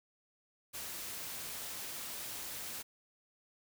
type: noise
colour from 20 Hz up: white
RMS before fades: -43 dBFS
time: 0.73-2.83 s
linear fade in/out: 20 ms
effects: none